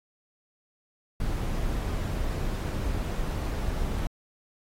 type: noise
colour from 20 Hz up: brown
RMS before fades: -29 dBFS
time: 1.2-4.07 s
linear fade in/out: 2 ms
effects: AAC 48 kbps